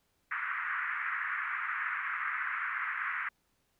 pink band-pass noise, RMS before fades -35 dBFS, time 0.31-3.29 s, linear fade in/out 5 ms, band 1200 to 2100 Hz, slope 48 dB/octave, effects pink hiss -75 dBFS RMS until 3.79 s

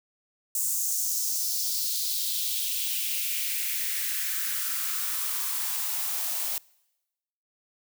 blue noise with high-pass filter sweep, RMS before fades -29 dBFS, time 0.55-6.58 s, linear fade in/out 2 ms, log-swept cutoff 7600 to 650 Hz, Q 2.7, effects noise-tail reverb RT60 1.0 s tail -25 dB re dry

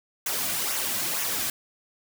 white noise with flanger, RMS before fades -28 dBFS, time 0.26-1.5 s, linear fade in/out 2 ms, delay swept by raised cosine 0.22 to 2.32 ms, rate 2.1 Hz, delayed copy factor -0.55, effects none

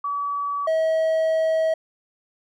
sine / triangle tone pair in turn, 1143 / 641.5 Hz, D6 / E5, -47 / -47 cents, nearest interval minor seventh, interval 1000 cents, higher first, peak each -23 / -16 dBFS, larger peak second, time 0.04-0.67 / 0.67-1.74 s, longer second, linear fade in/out 5 ms, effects none

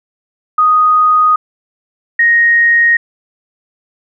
sine tone pair in turn, 1244 / 1869.6 Hz, D#6 / A#6, -1 / +5 cents, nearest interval perfect fifth, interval 706 cents, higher second, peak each -6 dBFS, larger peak neither, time 0.58-1.36 / 2.19-2.97 s, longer neither, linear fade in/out 5 ms, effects none

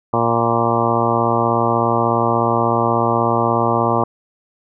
harmonic tone with a mistuned harmonic, 116.54 Hz, A#2, in tune, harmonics 1 / 2 / 3 / 4 / 5 / 6 / 7 / 8 / 9 / 10, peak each -23 / -23 / -23 / -23 / -23 / -23 / -23 / -23 / -23 / -23 dBFS, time 0.13-4.04 s, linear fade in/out 5 ms, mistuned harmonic 8, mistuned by +25 cents, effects none

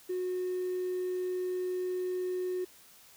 triangle tone with hard clipping, 365.2 Hz, F#4, 23 cents flat, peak -31 dBFS, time 0.09-2.65 s, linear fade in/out 10 ms, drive 4 dB, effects white hiss -57 dBFS RMS until 3.16 s

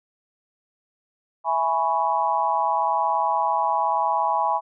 sine chord, C# minor seventh, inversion first, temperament equal, 659.3 / 830.6 / 987.8 / 1108.7 Hz, E5 / G#5 / B5 / C#6, 0 / 0 / 0 / 0 cents, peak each -28 / -23 / -23 / -28 dBFS, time 1.44-4.61 s, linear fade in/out 50 ms, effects none

